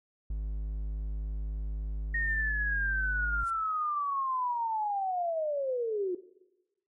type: tone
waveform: triangle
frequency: 51.8 Hz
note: G#1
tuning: 4 cents flat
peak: -28 dBFS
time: 0.3-3.44 s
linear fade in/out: 5 ms
type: linear sweep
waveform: sine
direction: down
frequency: 1864.7 to 349.2 Hz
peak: -28 dBFS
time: 2.14-6.15 s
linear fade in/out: 5 ms
type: noise with exponential growth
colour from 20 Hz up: violet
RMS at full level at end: -41 dBFS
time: 3.37-3.5 s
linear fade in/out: 5 ms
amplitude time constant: 28 ms
effects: noise-tail reverb RT60 1.0 s tail -17 dB re dry + MP3 48 kbps